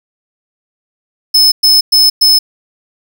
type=tone bursts; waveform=45% pulse; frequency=5210 Hz; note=E8; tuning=21 cents flat; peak=-5 dBFS; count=4; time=1.34-2.39 s; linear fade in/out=10 ms; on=180 ms; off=110 ms; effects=none